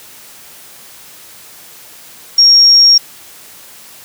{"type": "tone", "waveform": "sine", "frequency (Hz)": 5570, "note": "F8", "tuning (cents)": -5, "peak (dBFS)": -3, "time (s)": [2.38, 2.98], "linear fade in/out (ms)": 5, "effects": ["white hiss -37 dBFS RMS until 4.04 s", "high-pass 80 Hz 12 dB/octave"]}